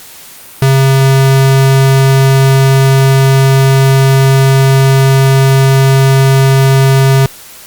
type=tone; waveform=square; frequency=134.6 Hz; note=C3; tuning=49 cents sharp; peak=-5 dBFS; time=0.62-7.26 s; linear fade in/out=2 ms; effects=white hiss -33 dBFS RMS until 7.66 s + Opus 48 kbps